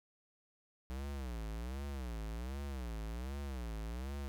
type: tone with vibrato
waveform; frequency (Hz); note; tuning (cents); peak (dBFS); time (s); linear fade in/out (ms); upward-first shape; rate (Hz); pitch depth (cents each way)
square; 61.74; B1; 0; -40; 0.9-4.28; 0; sine; 1.3; 240
effects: none